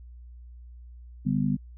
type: chord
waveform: sine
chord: G major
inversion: second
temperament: equal with one note detuned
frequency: 144.56 / 196 / 246.9 Hz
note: D3 / G3 / B3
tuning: -27 / 0 / 0 cents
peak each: -27 dBFS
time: 1.25-1.57 s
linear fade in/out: 20 ms
effects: added 60 Hz sine -43 dBFS peak until 1.77 s